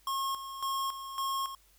square tone with tremolo, 1082 Hz, C#6, 42 cents flat, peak -31 dBFS, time 0.07-1.55 s, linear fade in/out 2 ms, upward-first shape square, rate 1.8 Hz, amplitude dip 65%, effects added 50 Hz sine -65 dBFS peak until 1.78 s + white hiss -65 dBFS RMS until 1.78 s

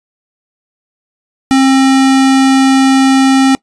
square tone, 267 Hz, C4, 35 cents sharp, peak -6 dBFS, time 1.51-3.55 s, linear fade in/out 0 ms, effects noise-tail reverb RT60 0.1 s tail -23 dB re dry + resampled to 22050 Hz

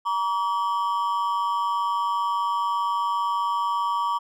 triangle ring-modulated tone, 1046.5 Hz, C6, in tune, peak -17 dBFS, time 0.05-4.19 s, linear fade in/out 20 ms, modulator 99 Hz, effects none

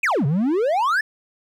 triangle exponential two-way sweep, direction down then up, 2700 to 130.8 to 1794 Hz, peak -15 dBFS, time 0.03-1.01 s, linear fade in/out 5 ms, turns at 0.26 s, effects none

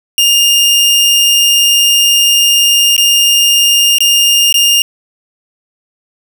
sawtooth tone with dropouts, 2819 Hz, F7, 16 cents sharp, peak -3 dBFS, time 0.18-4.82 s, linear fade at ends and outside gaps 1 ms, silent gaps 2.965-2.979 / 3.984-4.005 / 4.526-4.542 s, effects none

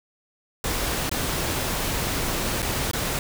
pink noise with dropouts, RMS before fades -26 dBFS, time 0.64-3.19 s, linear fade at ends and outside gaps 2 ms, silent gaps 1.095-1.114 / 2.621-2.626 / 2.913-2.933 s, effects none

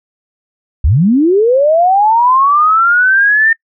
sine linear sweep, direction up, 55 to 1817 Hz, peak -6 dBFS, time 0.84-3.53 s, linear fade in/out 5 ms, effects noise-tail reverb RT60 0.1 s tail -25 dB re dry

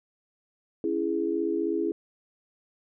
sine chord, C# minor, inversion none, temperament just, 277.2 / 332.6 / 415.8 Hz, C#4 / E4 / G#4, 0 / +16 / +2 cents, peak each -33 / -27 / -29 dBFS, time 0.84-1.92 s, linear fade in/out 2 ms, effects none

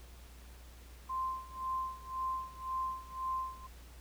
sine tone with tremolo, 1044 Hz, C6, 4 cents flat, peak -32 dBFS, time 1.09-3.67 s, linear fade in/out 10 ms, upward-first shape sine, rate 1.9 Hz, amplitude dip 90%, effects added 60 Hz sine -51 dBFS peak until 4 s + pink hiss -59 dBFS RMS until 4 s

